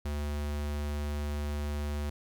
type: tone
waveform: square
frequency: 73.42 Hz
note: D2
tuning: in tune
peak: -32 dBFS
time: 0.05-2.1 s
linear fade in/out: 5 ms
effects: 11-bit